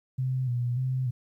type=tone with vibrato; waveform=sine; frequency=125.6 Hz; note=B2; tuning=30 cents sharp; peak=-25 dBFS; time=0.18-1.11 s; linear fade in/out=10 ms; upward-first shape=square; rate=1.7 Hz; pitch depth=54 cents each way; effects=11-bit